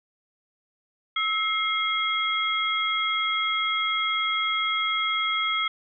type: tone cluster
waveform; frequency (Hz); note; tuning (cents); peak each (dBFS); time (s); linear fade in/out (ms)
sine; 1301 / 2124 / 3297; E6 / C7 / G#7; -23 / +25 / -13; -27; 1.16-5.68; 5
effects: none